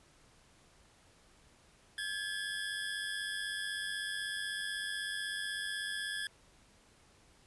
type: tone pair together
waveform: 25% pulse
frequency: 1611.9 / 1708 Hz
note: G6 / G#6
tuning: +48 / +48 cents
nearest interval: minor second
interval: 100 cents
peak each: -37 / -34 dBFS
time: 1.98-6.27 s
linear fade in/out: 2 ms
effects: pink hiss -64 dBFS RMS until 7.46 s + resampled to 24000 Hz